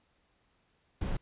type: noise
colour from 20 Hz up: brown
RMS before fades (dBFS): -32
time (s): 1.01-1.17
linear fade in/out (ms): 5
effects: pink hiss -72 dBFS RMS until 1.21 s + resampled to 8000 Hz